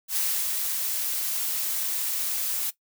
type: noise with ADSR envelope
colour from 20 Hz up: blue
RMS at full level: -25 dBFS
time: 0.08-2.71 s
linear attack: 81 ms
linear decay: 360 ms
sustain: -3 dB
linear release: 18 ms
effects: noise-tail reverb RT60 0.1 s tail -17 dB re dry